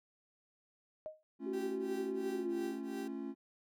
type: tone with exponential decay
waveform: sine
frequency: 622.3 Hz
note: D#5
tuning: in tune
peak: -37 dBFS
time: 1.06-1.23 s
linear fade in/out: 0 ms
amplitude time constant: 36 ms
type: chord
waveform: triangle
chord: A augmented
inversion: none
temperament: just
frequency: 220 / 275 / 343.8 Hz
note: A3 / C#4 / E#4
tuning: 0 / -14 / -27 cents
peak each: -43 / -40 / -43 dBFS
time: 1.39-3.35 s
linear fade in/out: 50 ms
type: tone with pitch glide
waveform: sine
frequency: 378.6 to 345.2 Hz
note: F#4 to F4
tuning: +40 to -20 cents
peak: -37 dBFS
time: 1.46-2.73 s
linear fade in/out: 10 ms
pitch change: -160 cents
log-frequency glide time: 2.31-2.51 s
type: tone with tremolo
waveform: 35% pulse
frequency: 390 Hz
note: G4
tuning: 9 cents flat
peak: -40 dBFS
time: 1.53-3.08 s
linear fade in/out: 5 ms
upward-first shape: triangle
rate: 2.9 Hz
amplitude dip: 100%
effects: none